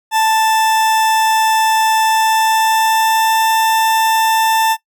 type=tone with pitch glide; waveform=40% pulse; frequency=882 to 889.2 Hz; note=A5 to A5; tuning=+4 to +18 cents; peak=-10 dBFS; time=0.11-4.77 s; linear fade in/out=50 ms; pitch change=+14 cents; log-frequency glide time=1.97-3.49 s; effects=noise-tail reverb RT60 0.1 s tail -19 dB re dry